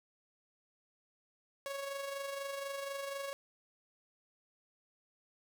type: tone with amplitude modulation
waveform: sawtooth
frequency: 554.4 Hz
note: C#5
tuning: in tune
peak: -33 dBFS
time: 1.66-3.33 s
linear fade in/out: 0 ms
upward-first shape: sine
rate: 24.1 Hz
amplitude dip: 45%
effects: none